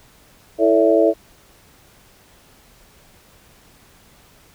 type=harmonic tone with a mistuned harmonic; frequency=110 Hz; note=A2; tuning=in tune; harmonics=3 / 4 / 5 / 6; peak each=-17 / -17 / -17 / -17 dBFS; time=0.58-1.14 s; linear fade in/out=50 ms; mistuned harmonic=5; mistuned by=+56 cents; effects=pink hiss -51 dBFS RMS until 4.54 s